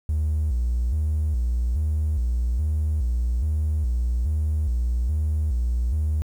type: tone with vibrato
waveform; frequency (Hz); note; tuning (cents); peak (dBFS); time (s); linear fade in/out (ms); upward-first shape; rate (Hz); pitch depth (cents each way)
triangle; 67.8; C#2; -38; -17; 0.09-6.22; 0; square; 1.2; 210
effects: tanh soft clip ceiling -16 dBFS + 9-bit